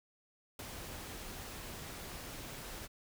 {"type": "noise with ADSR envelope", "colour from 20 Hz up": "pink", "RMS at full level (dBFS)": -43, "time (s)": [0.59, 2.88], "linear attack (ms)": 3, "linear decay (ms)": 18, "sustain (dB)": -3, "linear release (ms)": 31, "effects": []}